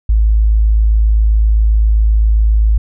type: tone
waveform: sine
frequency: 53.8 Hz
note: A1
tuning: 38 cents flat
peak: -7 dBFS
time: 0.09-2.78 s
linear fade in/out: 5 ms
effects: none